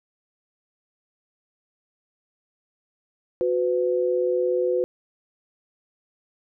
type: tone pair together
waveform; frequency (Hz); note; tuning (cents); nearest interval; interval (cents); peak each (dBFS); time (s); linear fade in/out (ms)
sine; 365.4 / 502.4; F#4 / B4; -22 / +30; tritone; 552; -23 / -22; 3.41-4.84; 0
effects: none